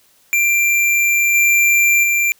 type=tone with level steps; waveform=square; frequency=2368 Hz; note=D7; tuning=14 cents sharp; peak=-13 / -11 / -14 dBFS; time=0.33-2.32 s; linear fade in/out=0 ms; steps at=1.34 / 2.03 s; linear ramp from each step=10 ms; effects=white hiss -54 dBFS RMS until 2.39 s